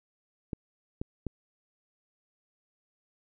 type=clicks; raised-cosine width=3 ms; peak=-20 dBFS; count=3; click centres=0.532 / 1.015 / 1.267 s; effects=none